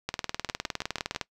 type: two click trains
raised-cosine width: 0.2 ms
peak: -17 / -12 dBFS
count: 5 / 23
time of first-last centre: 0.49-1.148 / 0.09-1.212 s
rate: 6.08 / 19.6 Hz
effects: noise-tail reverb RT60 0.1 s tail -21 dB re dry